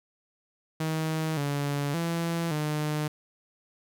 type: tone with pitch steps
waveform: sawtooth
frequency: 158.5 / 143.1 / 167.8 / 151.3 Hz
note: D#3 / D3 / E3 / D#3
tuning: +32 / -45 / +31 / -48 cents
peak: -23 dBFS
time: 0.8-3.08 s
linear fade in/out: 5 ms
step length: 570 ms
effects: none